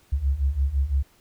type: beating tone pair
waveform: sine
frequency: 65.41 / 71.31 Hz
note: C2 / C#2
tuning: 0 / +50 cents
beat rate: 5.9 Hz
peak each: -25 / -22 dBFS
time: 0.12-1.03 s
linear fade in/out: 10 ms
effects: pink hiss -59 dBFS RMS until 1.2 s